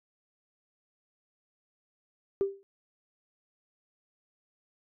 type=tone with exponential decay; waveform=sine; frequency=393.8 Hz; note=G4; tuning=8 cents sharp; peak=-20 dBFS; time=2.41-2.63 s; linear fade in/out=0 ms; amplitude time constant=46 ms; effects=tanh soft clip ceiling -18 dBFS